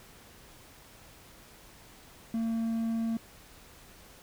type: tone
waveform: triangle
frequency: 227 Hz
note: A#3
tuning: 46 cents flat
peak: -26 dBFS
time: 2.34-3.17 s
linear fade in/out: 2 ms
effects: pink hiss -54 dBFS RMS until 4.22 s